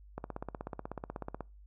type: click train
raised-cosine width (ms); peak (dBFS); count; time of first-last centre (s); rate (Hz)
1; -24; 21; 0.18-1.407; 16.3
effects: noise-tail reverb RT60 0.3 s tail -26 dB re dry + added 50 Hz sine -52 dBFS peak until 1.66 s